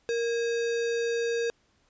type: tone with sample-and-hold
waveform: sine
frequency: 466.2 Hz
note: A#4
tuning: in tune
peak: -25 dBFS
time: 0.09-1.5 s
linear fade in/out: 0 ms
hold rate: 2100 Hz
effects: pink hiss -68 dBFS RMS until 1.89 s + resampled to 16000 Hz